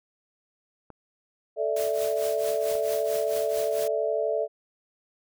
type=clicks; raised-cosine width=1 ms; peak=-30 dBFS; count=3; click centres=0.903 / 2.717 / 2.754 s
type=chord; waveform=sine; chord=A suspended fourth; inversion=none; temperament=equal; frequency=440 / 587.3 / 659.3 Hz; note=A4 / D5 / E5; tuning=0 / 0 / 0 cents; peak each=-28 dBFS; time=1.56-4.48 s; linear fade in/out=50 ms
type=noise with tremolo; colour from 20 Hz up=white; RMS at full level=-36 dBFS; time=1.76-3.88 s; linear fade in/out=5 ms; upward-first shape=triangle; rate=4.5 Hz; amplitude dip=85%
effects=none